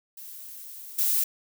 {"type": "noise with level steps", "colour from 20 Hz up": "violet", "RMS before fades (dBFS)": [-42, -24], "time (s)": [0.17, 1.24], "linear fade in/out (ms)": 5, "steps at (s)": 0.98, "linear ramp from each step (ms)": 10, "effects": []}